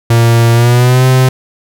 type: tone with pitch glide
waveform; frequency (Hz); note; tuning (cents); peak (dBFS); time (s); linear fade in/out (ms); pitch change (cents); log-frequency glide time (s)
45% pulse; 116.54 to 129.31; A#2 to C3; 0 to -20; -5; 0.1-1.29; 5; +180; 0.52-1.05
effects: none